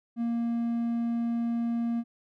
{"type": "tone", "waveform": "triangle", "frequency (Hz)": 233.7, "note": "A#3", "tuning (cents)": 5, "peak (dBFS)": -24, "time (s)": [0.16, 2.04], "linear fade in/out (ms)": 50, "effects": []}